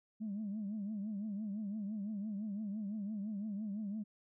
sine tone with vibrato, 207.7 Hz, G#3, in tune, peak -36 dBFS, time 0.2-4.04 s, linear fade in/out 20 ms, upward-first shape triangle, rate 5.9 Hz, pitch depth 130 cents each way, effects tanh soft clip ceiling -34 dBFS

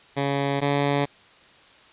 10% pulse tone pair in turn, 140 / 142.36 Hz, C#3 / C#3, +18 / +46 cents, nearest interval unison, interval 28 cents, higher second, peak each -14 / -12 dBFS, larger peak second, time 0.16-0.61 / 0.61-1.06 s, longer neither, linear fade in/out 20 ms, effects white hiss -52 dBFS RMS until 1.92 s + resampled to 8000 Hz

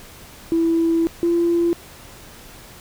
sine tone pair in turn, 330.7 / 341.2 Hz, E4 / F4, +6 / -40 cents, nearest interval minor second, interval 54 cents, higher second, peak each -14 dBFS, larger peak neither, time 0.52-1.07 / 1.23-1.73 s, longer first, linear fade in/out 0 ms, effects tanh soft clip ceiling -10 dBFS + pink hiss -42 dBFS RMS until 2.8 s

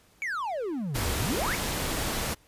triangle exponential two-way sweep, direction down then up, 2346 to 58.27 to 2346 Hz, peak -27 dBFS, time 0.22-1.55 s, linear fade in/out 0 ms, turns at 1.15 s
pink noise, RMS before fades -30 dBFS, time 0.94-2.35 s, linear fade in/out 20 ms
effects pink hiss -61 dBFS RMS until 2.47 s + resampled to 32000 Hz

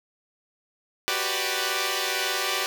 5% pulse chord, G major seventh, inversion third, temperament equal, 370 / 392 / 493.9 / 587.3 Hz, F#4 / G4 / B4 / D5, 0 / 0 / 0 / 0 cents, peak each -19 dBFS, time 1.08-2.66 s, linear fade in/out 0 ms, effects none

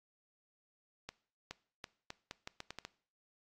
accelerating click train, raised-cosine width 0.2 ms, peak -25 dBFS, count 10, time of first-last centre 1.09-2.85 s, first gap 420 ms, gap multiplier 0.79, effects noise-tail reverb RT60 0.5 s tail -21 dB re dry + AAC 48 kbps

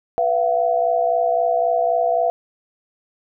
sine chord, B suspended fourth, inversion none, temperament equal with one note detuned, 493.9 / 676.2 / 740 Hz, B4 / E5 / F#5, 0 / +44 / 0 cents, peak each -23 / -17 / -23 dBFS, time 0.18-2.3 s, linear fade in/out 0 ms, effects none

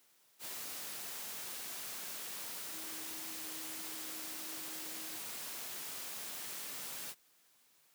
sine tone in noise, 316.8 Hz, D#4, 31 cents sharp, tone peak -54 dBFS, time 2.7-5.21 s, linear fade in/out 50 ms, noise white, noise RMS -44 dBFS, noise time 0.39-7.15 s, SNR -13 dB, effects white hiss -69 dBFS RMS until 7.94 s + high-pass 150 Hz 12 dB/octave

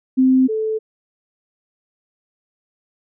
sine tone pair in turn, 260 / 437.3 Hz, C4 / A4, -11 / -11 cents, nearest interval major sixth, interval 900 cents, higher second, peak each -10 / -18 dBFS, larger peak first, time 0.17-0.48 / 0.48-0.79 s, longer neither, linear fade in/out 20 ms, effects none

